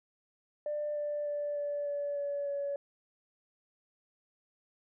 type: tone with pitch steps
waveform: sine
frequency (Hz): 594 / 589.2 / 584.5 / 579.8 / 575.1 / 570.5 / 565.9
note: D5 / D5 / D5 / D5 / D5 / C#5 / C#5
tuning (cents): +20 / +6 / -8 / -22 / -36 / +50 / +36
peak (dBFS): -31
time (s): 0.66-2.76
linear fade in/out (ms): 2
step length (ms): 300
effects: tanh soft clip ceiling -27 dBFS